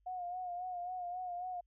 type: tone with vibrato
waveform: sine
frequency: 720 Hz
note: F#5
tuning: 47 cents flat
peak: -38 dBFS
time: 0.06-1.61 s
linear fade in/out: 10 ms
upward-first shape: sine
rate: 3.7 Hz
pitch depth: 47 cents each way
effects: added 50 Hz sine -70 dBFS peak until 1.66 s